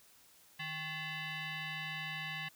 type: tone with frequency modulation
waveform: sine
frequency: 155.56 Hz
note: D#3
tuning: in tune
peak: -38 dBFS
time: 0.59-2.49 s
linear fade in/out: 10 ms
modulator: 943 Hz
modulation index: 3.3
effects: white hiss -63 dBFS RMS until 2.55 s